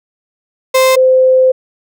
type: tone pair in turn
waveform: 35% pulse / sine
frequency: 521 / 517.1 Hz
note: C5 / C5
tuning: -7 / -20 cents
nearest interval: unison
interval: 13 cents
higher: first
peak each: -5 dBFS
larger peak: neither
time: 0.74-0.96 / 0.96-1.52 s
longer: second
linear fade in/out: 10 ms
effects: none